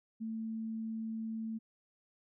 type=tone; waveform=sine; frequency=222.8 Hz; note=A3; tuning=22 cents sharp; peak=-36 dBFS; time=0.2-1.59 s; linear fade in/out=20 ms; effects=none